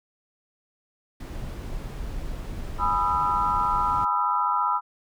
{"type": "noise", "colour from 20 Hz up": "brown", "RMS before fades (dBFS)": -33, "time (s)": [1.2, 4.05], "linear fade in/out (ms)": 5}
{"type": "chord", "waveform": "sine", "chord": "E major seventh", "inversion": "first", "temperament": "equal with one note detuned", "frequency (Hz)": [830.6, 987.8, 1244.5, 1339.2], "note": ["G#5", "B5", "D#6", "E6"], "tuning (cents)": [0, 0, 0, 27], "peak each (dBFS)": [-30, -24, -27, -27], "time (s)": [2.78, 4.81], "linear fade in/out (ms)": 50}
{"effects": []}